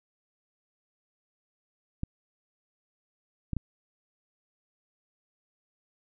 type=clicks; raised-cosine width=5 ms; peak=-18 dBFS; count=3; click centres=2.034 / 3.533 / 3.567 s; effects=none